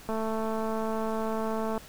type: click train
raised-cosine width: 1 ms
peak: -19 dBFS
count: 374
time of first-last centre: 0.09-1.778 s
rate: 221 Hz
effects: pink hiss -49 dBFS RMS until 1.88 s